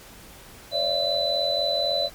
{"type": "tone cluster", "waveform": "sine", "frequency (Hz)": [543, 587, 673, 3998], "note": ["C#5", "D5", "E5", "B7"], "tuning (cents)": [-36, -1, 36, 20], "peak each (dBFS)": [-31, -27, -28, -24], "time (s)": [0.71, 2.1], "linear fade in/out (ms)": 50, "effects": ["pink hiss -46 dBFS RMS until 2.14 s", "MP3 96 kbps"]}